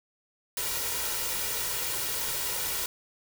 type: noise with comb filter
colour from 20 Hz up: white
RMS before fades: -31 dBFS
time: 0.57-2.86 s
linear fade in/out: 2 ms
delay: 2.1 ms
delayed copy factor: +0.55
effects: none